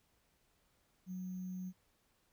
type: tone with sample-and-hold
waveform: sine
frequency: 184.1 Hz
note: F#3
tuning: 8 cents flat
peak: -40 dBFS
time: 1.06-1.73 s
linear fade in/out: 50 ms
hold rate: 6300 Hz
effects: pink hiss -75 dBFS RMS until 2.32 s